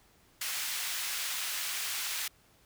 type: high-pass noise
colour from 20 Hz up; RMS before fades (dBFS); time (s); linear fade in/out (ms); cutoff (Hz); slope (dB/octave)
pink; -35; 0.41-2.28; 5; 1900; 12
effects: pink hiss -64 dBFS RMS until 2.65 s

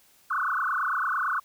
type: tone with frequency modulation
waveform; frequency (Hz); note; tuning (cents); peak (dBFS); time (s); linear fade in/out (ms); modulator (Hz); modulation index
sine; 1296; E6; -30; -24; 0.3-1.4; 10; 28.9; 7.8
effects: white hiss -60 dBFS RMS until 1.44 s

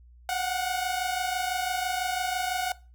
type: tone pair together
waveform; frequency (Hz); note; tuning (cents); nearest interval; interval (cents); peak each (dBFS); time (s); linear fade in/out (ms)
sawtooth; 723 / 749; F#5 / F#5; -40 / +21; minor second; 61; -26; 0.29-2.72; 2
effects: noise-tail reverb RT60 0.3 s tail -19 dB re dry + added 60 Hz sine -50 dBFS peak until 2.94 s

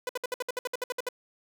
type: tone bursts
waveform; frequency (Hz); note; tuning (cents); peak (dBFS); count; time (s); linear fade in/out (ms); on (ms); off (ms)
sawtooth; 498.5; B4; +16; -25; 13; 0.07-1.088; 2; 22; 61
effects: none

